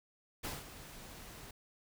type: noise with ADSR envelope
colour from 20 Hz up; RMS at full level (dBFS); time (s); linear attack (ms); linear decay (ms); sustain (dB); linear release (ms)
pink; -39; 0.43-1.51; 18; 180; -12; 4
effects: none